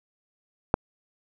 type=click; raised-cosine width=1 ms; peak=-4 dBFS; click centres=0.741 s; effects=none